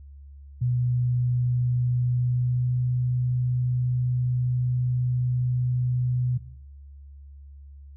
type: tone with pitch glide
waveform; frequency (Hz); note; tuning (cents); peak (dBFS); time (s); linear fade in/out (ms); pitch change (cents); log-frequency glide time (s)
sine; 123.47 to 124.76; B2 to B2; 0 to +18; -21; 0.61-6.38; 10; +18; 2.14-2.8
effects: noise-tail reverb RT60 0.7 s tail -17 dB re dry + added 70 Hz sine -42 dBFS peak until 7.96 s